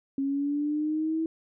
sine linear sweep, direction up, 271.7 to 325.2 Hz, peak -25 dBFS, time 0.18-1.26 s, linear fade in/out 2 ms, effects none

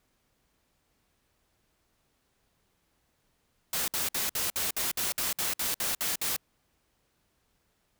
white noise bursts, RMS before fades -30 dBFS, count 13, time 3.73-6.364 s, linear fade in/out 2 ms, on 150 ms, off 57 ms, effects pink hiss -73 dBFS RMS until 7.99 s

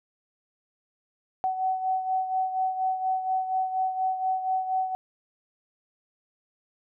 sine beating tone pair, 752 / 756.2 Hz, F#5 / F#5, +28 / +38 cents, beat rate 4.2 Hz, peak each -25 / -32 dBFS, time 1.44-4.95 s, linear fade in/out 0 ms, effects none

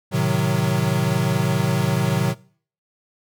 square chord, A diminished seventh, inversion none, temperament equal, 110 / 130.81 / 155.56 / 185 Hz, A2 / C3 / Eb3 / Gb3, 0 / 0 / 0 / 0 cents, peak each -26 / -23 / -24 / -24 dBFS, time 0.11-2.35 s, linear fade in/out 50 ms, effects noise-tail reverb RT60 0.5 s tail -22 dB re dry

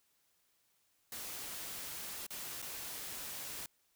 white noise with dropouts, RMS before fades -44 dBFS, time 1.12-3.66 s, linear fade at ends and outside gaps 2 ms, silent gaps 2.266-2.305 / 2.619-2.624 s, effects white hiss -75 dBFS RMS until 3.95 s

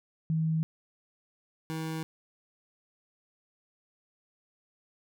sine / 25% pulse tone pair in turn, 159.9 / 159.9 Hz, D#3 / D#3, +48 / +48 cents, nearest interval unison, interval 0 cents, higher neither, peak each -25 / -29 dBFS, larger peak first, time 0.3-0.63 / 1.7-2.03 s, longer neither, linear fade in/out 0 ms, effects none

